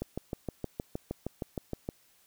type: click train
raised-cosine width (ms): 2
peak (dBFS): -20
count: 13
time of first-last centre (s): 0.02-1.889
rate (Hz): 6.42
effects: white hiss -65 dBFS RMS until 2.26 s